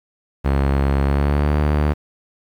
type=tone with pitch glide; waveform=sawtooth; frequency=69 to 74.38 Hz; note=C#2 to D2; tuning=-7 to +23 cents; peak=-11 dBFS; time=0.44-1.94 s; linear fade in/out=20 ms; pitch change=+130 cents; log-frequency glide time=1.02-1.55 s; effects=low-pass 2000 Hz 12 dB/octave + 8-bit